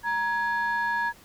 sine tone pair together, 939 / 1672.1 Hz, A#5 / G#6, +12 / +11 cents, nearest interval minor seventh, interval 999 cents, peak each -25 / -25 dBFS, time 0.03-1.13 s, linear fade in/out 50 ms, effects tanh soft clip ceiling -20 dBFS + pink hiss -53 dBFS RMS until 1.24 s

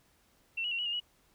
sine tone with pitch steps, 2703 / 2912 / 2740 / 2927 / 2823 / 2920 Hz, E7 / F#7 / F7 / F#7 / F7 / F#7, +43 / -28 / -34 / -19 / +18 / -24 cents, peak -31 dBFS, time 0.57-1.002 s, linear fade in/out 10 ms, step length 72 ms, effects pink hiss -68 dBFS RMS until 1.34 s

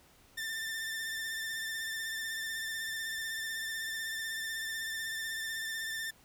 sawtooth tone with vibrato, 1788 Hz, A6, 27 cents sharp, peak -32 dBFS, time 0.37-6.11 s, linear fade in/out 10 ms, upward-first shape triangle, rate 16 Hz, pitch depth 31 cents each way, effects pink hiss -62 dBFS RMS until 6.24 s

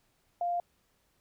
sine tone, 698.5 Hz, F5, in tune, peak -28 dBFS, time 0.41-0.6 s, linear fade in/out 2 ms, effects pink hiss -72 dBFS RMS until 1.2 s

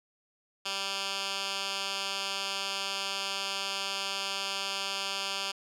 10% pulse tone with band-pass filter, 196 Hz, G3, in tune, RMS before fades -34 dBFS, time 0.65-5.52 s, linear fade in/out 10 ms, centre 3900 Hz, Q 1.4, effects none

